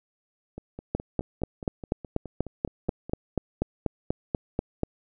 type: two click trains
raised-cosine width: 2 ms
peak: -24 / -11 dBFS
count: 13 / 17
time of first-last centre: 0.58-3.096 / 0.95-4.833 s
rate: 4.77 / 4.12 Hz
effects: none